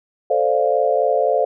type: chord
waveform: sine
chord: D minor seventh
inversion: second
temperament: equal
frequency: 440 / 523.3 / 587.3 / 698.5 Hz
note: A4 / C5 / D5 / F5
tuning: 0 / 0 / 0 / 0 cents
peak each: -21 / -19 / -20 / -20 dBFS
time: 0.3-1.45 s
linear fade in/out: 5 ms
effects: none